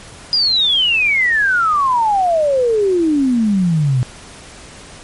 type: exponential sweep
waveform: sine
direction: down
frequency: 4978 to 121.6 Hz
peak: -11 dBFS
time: 0.33-4.03 s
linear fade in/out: 0 ms
effects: pink hiss -37 dBFS RMS until 5.03 s + MP3 48 kbps